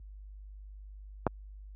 clicks, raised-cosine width 1 ms, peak -11 / -25 dBFS, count 2, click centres 1.267 / 1.275 s, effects added 50 Hz sine -40 dBFS peak until 1.75 s + high-pass 60 Hz 12 dB/octave

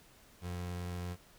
30% pulse tone with vibrato, 88.8 Hz, F2, 29 cents sharp, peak -35 dBFS, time 0.41-1.17 s, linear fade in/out 50 ms, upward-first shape square, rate 17 Hz, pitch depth 9 cents each way, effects pink hiss -61 dBFS RMS until 1.38 s

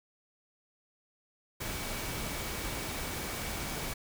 sine tone in noise, 2273 Hz, C#7, 43 cents sharp, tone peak -48 dBFS, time 1.6-3.94 s, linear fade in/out 10 ms, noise pink, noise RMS -37 dBFS, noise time 1.6-3.94 s, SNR -14 dB, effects none

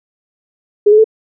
sine tone with pitch steps, 413.7 / 426.3 / 439.3 Hz, G#4 / G#4 / A4, -7 / +45 / -3 cents, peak -4 dBFS, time 0.86-1.043 s, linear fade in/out 10 ms, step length 61 ms, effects none

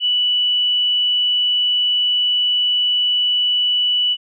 sine tone, 2960 Hz, F#7, in tune, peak -14 dBFS, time 0-4.17 s, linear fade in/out 50 ms, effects none

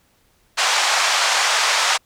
pink band-pass noise, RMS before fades -18 dBFS, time 0.57-1.98 s, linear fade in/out 20 ms, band 750 to 7400 Hz, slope 24 dB/octave, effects pink hiss -60 dBFS RMS until 2.05 s

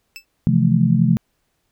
25% pulse tone with exponential decay, 2637 Hz, E7, in tune, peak -24 dBFS, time 0.16-0.25 s, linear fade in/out 0 ms, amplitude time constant 19 ms
sine chord, F major seventh, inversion second, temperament just, 130.96 / 163.7 / 174.61 / 218.3 Hz, C3 / E3 / F3 / A3, +2 / -12 / 0 / -13 cents, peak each -18 dBFS, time 0.47-1.17 s, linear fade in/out 0 ms
effects pink hiss -69 dBFS RMS until 1.71 s

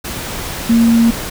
sine tone in noise, 230.9 Hz, A#3, 16 cents flat, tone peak -7 dBFS, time 0.69-1.11 s, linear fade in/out 10 ms, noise pink, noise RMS -24 dBFS, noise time 0.04-1.3 s, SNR +14 dB, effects none

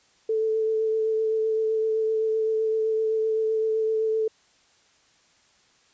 sine tone with vibrato, 440 Hz, A4, in tune, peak -21 dBFS, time 0.29-4.28 s, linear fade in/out 5 ms, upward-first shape triangle, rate 7.8 Hz, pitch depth 17 cents each way, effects white hiss -61 dBFS RMS until 5.93 s + resampled to 16000 Hz

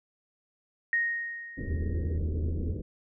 sine tone with exponential decay, 1865 Hz, A#6, in tune, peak -22 dBFS, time 0.93-2.18 s, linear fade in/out 1 ms, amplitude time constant 270 ms
pink low-pass noise, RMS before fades -35 dBFS, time 1.57-2.82 s, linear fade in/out 10 ms, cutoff 470 Hz, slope 48 dB/octave
sine tone, 80.9 Hz, E2, 32 cents flat, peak -28 dBFS, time 1.67-2.74 s, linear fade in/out 5 ms
effects none

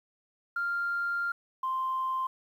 sine tone pair in turn, 1395 / 1045.1 Hz, F6 / C6, -2 / -2 cents, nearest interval perfect fourth, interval 500 cents, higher first, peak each -27 dBFS, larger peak neither, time 0.56-1.32 / 1.63-2.27 s, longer first, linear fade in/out 5 ms, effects tanh soft clip ceiling -23 dBFS + 10-bit

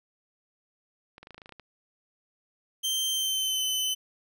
clicks, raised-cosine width 0.3 ms, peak -30 dBFS, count 11, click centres 1.181 / 1.23 / 1.271 / 1.307 / 1.345 / 1.38 / 1.418 / 1.459 / 1.493 / 1.523 / 1.597 s
sawtooth tone with pitch glide, 3136 to 3038 Hz, G7 to F#7, 0 to +45 cents, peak -23 dBFS, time 2.83-3.95 s, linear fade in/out 20 ms, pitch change -55 cents, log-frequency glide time 3.11-3.64 s
effects none

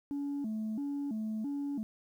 sine tone with vibrato, 248.5 Hz, B3, 11 cents sharp, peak -31 dBFS, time 0.11-1.83 s, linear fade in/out 0 ms, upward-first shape square, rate 1.5 Hz, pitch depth 230 cents each way, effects tanh soft clip ceiling -31 dBFS + 11-bit

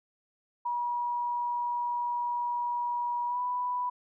sine tone with pitch glide, 963 to 987.8 Hz, B5 to B5, -44 to 0 cents, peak -28 dBFS, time 0.65-3.9 s, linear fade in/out 10 ms, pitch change +44 cents, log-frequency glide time 3.27-3.39 s, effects none

